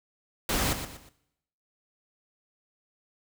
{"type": "noise with echo", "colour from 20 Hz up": "pink", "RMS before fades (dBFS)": -27, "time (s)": [0.49, 0.73], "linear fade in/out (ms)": 2, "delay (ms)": 120, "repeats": 3, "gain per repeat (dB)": -9, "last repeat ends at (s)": 1.09, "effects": ["noise-tail reverb RT60 0.8 s tail -18 dB re dry"]}